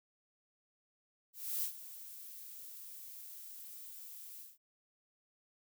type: noise with ADSR envelope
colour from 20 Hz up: violet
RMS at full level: -35 dBFS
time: 1.33-4.58 s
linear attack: 290 ms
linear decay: 99 ms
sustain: -15 dB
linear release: 180 ms
effects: none

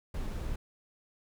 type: noise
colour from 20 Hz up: brown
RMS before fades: -35 dBFS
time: 0.14-0.56 s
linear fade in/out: 5 ms
effects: none

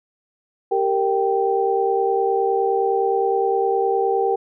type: tone cluster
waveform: sine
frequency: 392.2 / 461.9 / 781 Hz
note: G4 / A#4 / G5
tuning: +1 / -16 / -7 cents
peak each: -21 dBFS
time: 0.71-4.36 s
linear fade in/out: 10 ms
effects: none

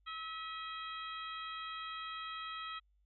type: harmonic tone with a mistuned harmonic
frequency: 647 Hz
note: E5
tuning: 32 cents flat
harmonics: 2 / 3 / 4 / 5 / 6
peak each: -43 / -50 / -52 / -48 / -53 dBFS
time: 0.06-2.8 s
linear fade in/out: 20 ms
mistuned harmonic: 4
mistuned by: -50 cents
effects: added 50 Hz sine -69 dBFS peak until 3.05 s

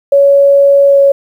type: tone with pitch glide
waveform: sine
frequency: 560 to 556.1 Hz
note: C#5 to C#5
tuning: +18 to +5 cents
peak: -3 dBFS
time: 0.12-1.12 s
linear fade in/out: 5 ms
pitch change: -13 cents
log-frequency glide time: 0.87-1 s
effects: 7-bit

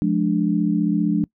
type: chord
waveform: sine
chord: D diminished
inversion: first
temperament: just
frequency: 176.2 / 211.4 / 293.7 Hz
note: F3 / Ab3 / D4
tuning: +16 / +31 / 0 cents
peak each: -21 dBFS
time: 0.02-1.24 s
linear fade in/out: 0 ms
effects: noise-tail reverb RT60 0.1 s tail -24 dB re dry

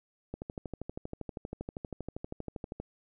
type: click train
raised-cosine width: 2 ms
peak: -24 dBFS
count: 32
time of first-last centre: 0.34-2.8 s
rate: 12.6 Hz
effects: none

